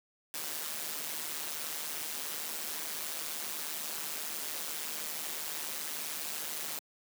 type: noise with amplitude modulation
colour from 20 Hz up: white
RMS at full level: -35 dBFS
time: 0.34-6.79 s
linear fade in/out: 0 ms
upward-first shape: sine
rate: 153 Hz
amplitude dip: 70%
effects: high-pass 200 Hz 12 dB/octave